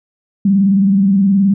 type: tone with vibrato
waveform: sine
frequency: 196 Hz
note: G3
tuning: in tune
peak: -8 dBFS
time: 0.45-1.54 s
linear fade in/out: 5 ms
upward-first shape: square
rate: 19 Hz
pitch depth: 58 cents each way
effects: none